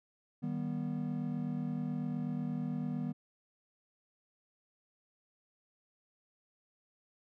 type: chord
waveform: triangle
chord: Eb augmented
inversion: none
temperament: just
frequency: 155.56 / 194.45 / 243.1 Hz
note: Eb3 / G3 / B3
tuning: 0 / -14 / -27 cents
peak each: -36 / -38 / -35 dBFS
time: 0.42-3.13 s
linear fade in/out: 20 ms
effects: none